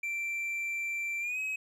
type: tone with pitch glide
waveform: triangle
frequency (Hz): 2349 to 2547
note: D7 to D#7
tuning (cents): 0 to +40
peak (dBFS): -30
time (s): 0.03-1.56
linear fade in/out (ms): 5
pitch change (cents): +140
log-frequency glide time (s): 1.2-1.39
effects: none